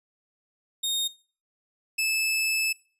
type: tone pair in turn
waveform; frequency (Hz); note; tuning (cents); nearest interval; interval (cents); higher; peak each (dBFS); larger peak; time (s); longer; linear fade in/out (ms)
sawtooth; 3700 / 2616; A#7 / E7; -14 / -14; tritone; 600; first; -22 / -20; second; 0.83-1.08 / 1.98-2.73; second; 10
effects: noise-tail reverb RT60 0.4 s tail -21 dB re dry + resampled to 32000 Hz